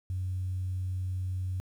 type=tone; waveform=sine; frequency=92.5 Hz; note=F#2; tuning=in tune; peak=-29 dBFS; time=0.1-1.6 s; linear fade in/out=0 ms; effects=tanh soft clip ceiling -25 dBFS + 10-bit